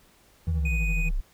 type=tone with tremolo; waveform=triangle; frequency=161.1 Hz; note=E3; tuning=39 cents flat; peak=-27 dBFS; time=0.47-1.11 s; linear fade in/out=2 ms; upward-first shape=sine; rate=12 Hz; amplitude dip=70%
type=exponential sweep; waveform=sine; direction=down; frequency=87.31 to 30.87 Hz; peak=-23 dBFS; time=0.47-1.21 s; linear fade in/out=10 ms
type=tone; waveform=triangle; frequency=2489 Hz; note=D#7; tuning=in tune; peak=-28 dBFS; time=0.65-1.09 s; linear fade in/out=5 ms
effects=pink hiss -59 dBFS RMS until 1.33 s